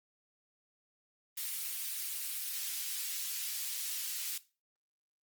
white high-pass noise, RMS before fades -38 dBFS, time 1.37-4.38 s, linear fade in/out 5 ms, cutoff 2600 Hz, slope 12 dB/octave, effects noise-tail reverb RT60 0.3 s tail -17 dB re dry + Opus 24 kbps

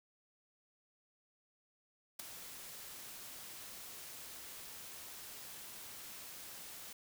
white noise with ADSR envelope, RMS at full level -39 dBFS, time 2.19-6.93 s, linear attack 9 ms, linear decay 3 ms, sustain -11 dB, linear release 5 ms, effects none

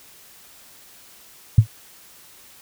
sine tone with exponential decay, 110 Hz, A2, in tune, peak -3 dBFS, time 1.58-1.67 s, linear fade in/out 5 ms, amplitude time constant 18 ms, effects white hiss -48 dBFS RMS until 2.61 s

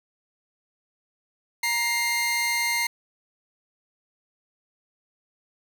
sawtooth tone pair together, 939 / 2108 Hz, A#5 / C7, +12 / +12 cents, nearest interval octave + major second, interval 1400 cents, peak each -26 / -20 dBFS, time 1.63-2.87 s, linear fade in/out 5 ms, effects none

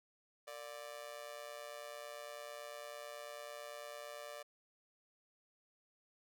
sawtooth tone with amplitude modulation, 587.3 Hz, D5, in tune, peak -39 dBFS, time 0.47-4.43 s, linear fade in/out 10 ms, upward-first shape sine, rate 129 Hz, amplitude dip 85%, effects none

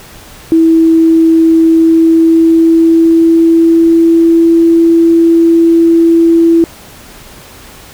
sine tone with pitch glide, 326 to 332.8 Hz, E4 to E4, -19 to +17 cents, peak -3 dBFS, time 0.52-6.64 s, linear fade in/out 0 ms, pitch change +36 cents, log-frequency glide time 1.65-4.59 s, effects pink hiss -34 dBFS RMS until 7.93 s

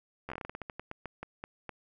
slowing click train, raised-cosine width 0.5 ms, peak -24 dBFS, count 18, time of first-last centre 0.29-1.693 s, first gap 12 ms, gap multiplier 1.21, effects none

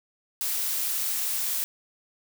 blue noise, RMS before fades -28 dBFS, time 0.41-1.64 s, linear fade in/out 0 ms, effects none

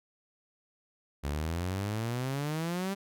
sawtooth exponential sweep, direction up, 69.3 to 200 Hz, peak -27 dBFS, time 1.23-2.95 s, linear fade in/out 20 ms, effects none

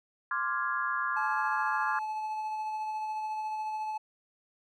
sine chord, D half-diminished seventh, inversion third, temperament equal, 1046.5 / 1174.7 / 1396.9 / 1661.2 Hz, C6 / D6 / F6 / Ab6, 0 / 0 / 0 / 0 cents, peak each -34 dBFS, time 0.31-1.99 s, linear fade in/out 2 ms
triangle tone with tremolo, 863 Hz, A5, 34 cents flat, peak -29 dBFS, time 1.16-3.98 s, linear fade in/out 10 ms, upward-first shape sine, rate 14 Hz, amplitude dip 25%
effects none

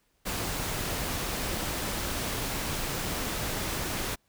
pink noise, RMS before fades -32 dBFS, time 0.25-4.16 s, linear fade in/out 20 ms, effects pink hiss -71 dBFS RMS until 4.28 s

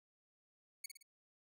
10% pulse tone with echo, 2225 Hz, C#7, 6 cents sharp, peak -33 dBFS, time 0.84-0.86 s, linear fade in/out 5 ms, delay 56 ms, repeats 3, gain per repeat -6 dB, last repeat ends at 1.028 s, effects none

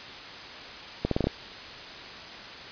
accelerating click train, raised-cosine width 2 ms, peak -11 dBFS, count 6, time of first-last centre 1.05-1.27 s, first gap 63 ms, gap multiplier 0.82, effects white hiss -41 dBFS RMS until 2.71 s + resampled to 11025 Hz

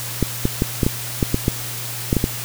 clicks, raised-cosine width 3 ms, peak -3 dBFS, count 11, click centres 0.227 / 0.454 / 0.621 / 0.832 / 0.865 / 1.228 / 1.344 / 1.481 / 2.129 / 2.167 / 2.241 s, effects added 119 Hz sine -32 dBFS peak until 2.44 s + white hiss -29 dBFS RMS until 2.44 s

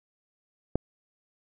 click, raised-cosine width 2 ms, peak -11 dBFS, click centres 0.756 s, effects none

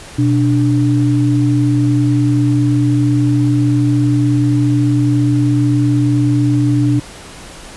sine tone pair together, 123.47 / 293.7 Hz, B2 / D4, 0 / 0 cents, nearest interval octave + minor third, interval 1500 cents, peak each -12 / -13 dBFS, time 0.18-7 s, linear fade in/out 10 ms, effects pink hiss -34 dBFS RMS until 7.76 s + resampled to 24000 Hz

